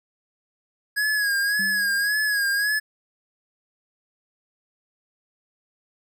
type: tone with vibrato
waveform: square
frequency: 1661.2 Hz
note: G#6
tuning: in tune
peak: -21 dBFS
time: 0.96-2.8 s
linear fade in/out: 20 ms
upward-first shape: sine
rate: 1.8 Hz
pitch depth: 60 cents each way
type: tone with exponential decay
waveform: sine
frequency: 196 Hz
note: G3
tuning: in tune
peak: -31 dBFS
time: 1.59-2.24 s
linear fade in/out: 5 ms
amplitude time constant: 140 ms
effects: none